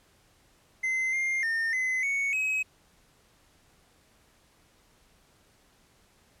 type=tone with pitch steps; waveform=triangle; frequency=2062 / 2112 / 1820 / 2037 / 2221 / 2547 Hz; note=C7 / C7 / A#6 / C7 / C#7 / D#7; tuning=-26 / +16 / -42 / -47 / +3 / +40 cents; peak=-24 dBFS; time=0.83-2.63 s; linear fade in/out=10 ms; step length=300 ms; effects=pink hiss -63 dBFS RMS until 6.4 s + low-pass 12000 Hz 12 dB/octave